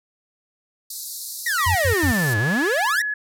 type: band-pass noise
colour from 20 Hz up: white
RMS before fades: -33 dBFS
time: 0.9-2.34 s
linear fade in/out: 5 ms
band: 3900 to 15000 Hz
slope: 96 dB/octave
type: exponential two-way sweep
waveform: 45% pulse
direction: down then up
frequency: 1985 to 100 to 1985 Hz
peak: -20 dBFS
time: 1.46-3.02 s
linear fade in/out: 5 ms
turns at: 2.38 s
type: tone with pitch glide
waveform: sine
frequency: 1916 to 1697.1 Hz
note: A#6 to G#6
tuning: +47 to +37 cents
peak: -22 dBFS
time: 1.58-3.14 s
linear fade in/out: 5 ms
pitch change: -210 cents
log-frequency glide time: 1.72-2.4 s
type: tone bursts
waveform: sine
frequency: 90.3 Hz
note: F#2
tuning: 42 cents flat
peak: -19 dBFS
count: 3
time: 1.66-2.122 s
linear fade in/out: 10 ms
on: 94 ms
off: 90 ms
effects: none